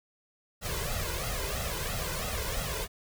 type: noise with flanger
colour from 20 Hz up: pink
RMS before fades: -33 dBFS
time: 0.61-2.88 s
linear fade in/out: 50 ms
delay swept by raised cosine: 1.5 to 2.02 ms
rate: 3 Hz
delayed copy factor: +0.8
effects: none